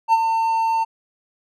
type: tone with ADSR envelope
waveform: triangle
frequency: 902 Hz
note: A5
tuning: 43 cents sharp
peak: -8 dBFS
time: 0.08-0.85 s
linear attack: 50 ms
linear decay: 36 ms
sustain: -7 dB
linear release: 23 ms
effects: none